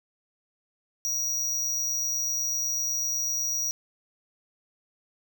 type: tone with amplitude modulation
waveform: square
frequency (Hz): 5760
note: F#8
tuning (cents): -47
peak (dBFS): -24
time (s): 1.05-3.71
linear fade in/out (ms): 0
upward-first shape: sine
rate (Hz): 128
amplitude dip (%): 50
effects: 11-bit